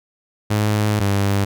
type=tone pair in turn; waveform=sawtooth; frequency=105.5 / 99.83 Hz; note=G#2 / G2; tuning=+28 / +32 cents; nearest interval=minor second; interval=96 cents; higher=first; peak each=-12 / -12 dBFS; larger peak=neither; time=0.5-1 / 1-1.45 s; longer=first; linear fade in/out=10 ms; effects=none